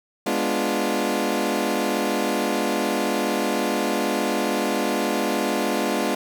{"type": "chord", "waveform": "20% pulse", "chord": "G# diminished seventh", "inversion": "none", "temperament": "equal", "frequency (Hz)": [207.7, 246.9, 293.7, 349.2], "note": ["G#3", "B3", "D4", "F4"], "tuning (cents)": [0, 0, 0, 0], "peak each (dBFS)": -22, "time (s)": [0.26, 6.15], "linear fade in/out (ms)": 5, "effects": []}